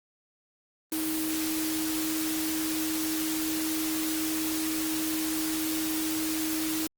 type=tone in noise; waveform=sine; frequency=316.2 Hz; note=D#4; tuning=28 cents sharp; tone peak=-29 dBFS; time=0.92-6.87 s; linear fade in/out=2 ms; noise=white; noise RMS=-33 dBFS; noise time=0.92-6.87 s; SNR=+1 dB; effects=Opus 32 kbps